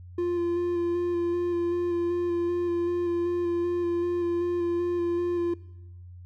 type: tone with vibrato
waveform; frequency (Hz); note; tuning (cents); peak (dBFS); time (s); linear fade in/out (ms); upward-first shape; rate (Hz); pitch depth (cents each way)
triangle; 347.5; F4; -9; -22; 0.18-5.54; 5; square; 2.6; 13
effects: noise-tail reverb RT60 1.0 s tail -20 dB re dry + added 89 Hz sine -42 dBFS peak until 6.25 s